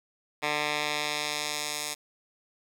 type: tone with band-pass filter sweep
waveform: 10% pulse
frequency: 149.2 Hz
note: D3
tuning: 28 cents sharp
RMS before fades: -31 dBFS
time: 0.42-1.95 s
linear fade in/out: 20 ms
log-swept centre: 2200 to 7700 Hz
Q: 0.84
effects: 8-bit